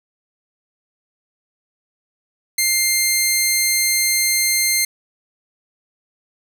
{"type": "tone", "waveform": "10% pulse", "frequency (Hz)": 2100, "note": "C7", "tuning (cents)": 6, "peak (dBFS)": -6, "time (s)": [2.58, 4.85], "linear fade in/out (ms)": 5, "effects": ["8-bit"]}